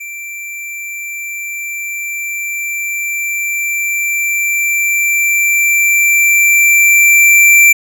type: tone with level ramp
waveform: square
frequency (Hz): 2349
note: D7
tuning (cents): 0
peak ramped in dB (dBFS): -25 to -4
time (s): 0-7.73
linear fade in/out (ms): 10
effects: none